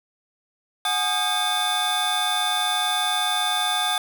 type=tone cluster; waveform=square; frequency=735 / 836 / 1232 / 1603 / 3524 Hz; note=F#5 / G#5 / D#6 / G6 / A7; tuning=-12 / +11 / -17 / +38 / +2 cents; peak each=-28 / -30 / -30 / -31 / -25 dBFS; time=0.85-3.98 s; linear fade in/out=2 ms; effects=none